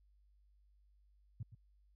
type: tone with echo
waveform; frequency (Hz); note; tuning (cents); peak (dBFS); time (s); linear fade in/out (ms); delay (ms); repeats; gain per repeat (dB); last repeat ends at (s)
sine; 110; A2; 0; -39; 1.4-1.43; 5; 120; 1; -12; 1.55
effects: added 50 Hz sine -66 dBFS peak until 1.95 s